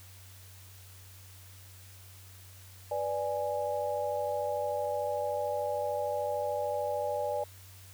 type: chord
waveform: sine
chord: G# diminished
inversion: first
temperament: equal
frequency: 493.9 / 587.3 / 830.6 Hz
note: B4 / D5 / G#5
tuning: 0 / 0 / 0 cents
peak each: -36 / -32 / -35 dBFS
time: 2.91-7.44 s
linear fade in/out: 5 ms
effects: added 94 Hz sine -51 dBFS peak until 7.93 s + white hiss -55 dBFS RMS until 7.93 s